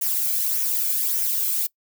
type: noise with flanger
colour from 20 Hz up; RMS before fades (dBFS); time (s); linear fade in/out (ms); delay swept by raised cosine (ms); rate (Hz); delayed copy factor
violet; -23; 0.01-1.67; 10; 0.23 to 1.09; 1.7; -0.5
effects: noise-tail reverb RT60 0.1 s tail -23 dB re dry